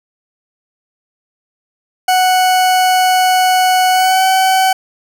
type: tone with pitch glide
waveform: 40% pulse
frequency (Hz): 740 to 757.7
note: F#5 to F#5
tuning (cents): 0 to +41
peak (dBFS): -8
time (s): 2.08-4.73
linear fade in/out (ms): 5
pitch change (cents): +41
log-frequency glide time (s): 3.91-4.24
effects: none